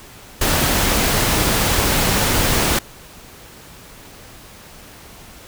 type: noise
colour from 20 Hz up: pink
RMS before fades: -17 dBFS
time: 0.41-2.79 s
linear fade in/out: 5 ms
effects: pink hiss -41 dBFS RMS until 5.47 s